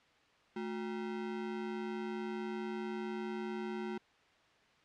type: ring-modulated tone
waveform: square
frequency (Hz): 290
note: D4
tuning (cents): -22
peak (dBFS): -35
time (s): 0.56-3.98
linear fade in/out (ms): 5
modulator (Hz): 72.3
effects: white hiss -66 dBFS RMS until 4.84 s + low-pass 3000 Hz 12 dB/octave